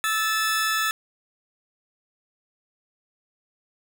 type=tone pair together; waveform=sawtooth; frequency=1310.5 / 1747 Hz; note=E6 / A6; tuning=-11 / -13 cents; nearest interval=perfect fourth; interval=498 cents; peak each=-21 dBFS; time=0.04-0.91 s; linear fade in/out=0 ms; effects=none